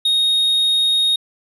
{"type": "tone", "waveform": "triangle", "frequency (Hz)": 3729, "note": "A#7", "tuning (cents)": 0, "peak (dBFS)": -12, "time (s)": [0.05, 1.16], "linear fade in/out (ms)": 5, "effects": ["resampled to 32000 Hz"]}